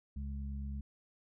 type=harmonic tone; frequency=69.3 Hz; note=C#2; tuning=in tune; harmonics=1 / 2 / 3; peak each=-38 / -49 / -46 dBFS; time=0.16-0.81 s; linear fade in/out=5 ms; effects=none